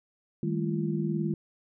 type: tone cluster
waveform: sine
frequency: 157.3 / 199.3 / 218.6 / 341.3 Hz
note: D#3 / G3 / A3 / F4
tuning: +19 / +29 / -11 / -40 cents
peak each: -30 / -32 / -34 / -33 dBFS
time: 0.43-1.34 s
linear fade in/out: 2 ms
effects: none